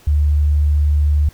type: tone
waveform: sine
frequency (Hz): 73.9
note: D2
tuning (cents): +11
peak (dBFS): -11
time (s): 0.07-1.29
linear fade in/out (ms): 5
effects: pink hiss -48 dBFS RMS until 1.33 s